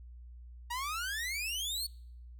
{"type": "exponential sweep", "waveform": "sawtooth", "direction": "up", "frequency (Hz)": [932.3, 4504], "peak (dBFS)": -31, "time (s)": [0.7, 1.87], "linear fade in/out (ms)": 10, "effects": ["noise-tail reverb RT60 0.7 s tail -26 dB re dry", "added 60 Hz sine -47 dBFS peak until 2.39 s"]}